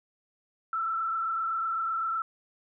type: tone with frequency modulation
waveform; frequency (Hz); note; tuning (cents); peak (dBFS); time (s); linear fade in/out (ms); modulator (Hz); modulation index
sine; 1329; E6; +14; -27; 0.73-2.22; 2; 27.9; 1.1
effects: none